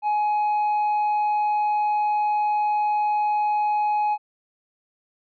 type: tone with tanh clipping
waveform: sine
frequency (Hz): 840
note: G#5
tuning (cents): +19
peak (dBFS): -20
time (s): 0.02-4.18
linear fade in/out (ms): 50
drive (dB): 3
effects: none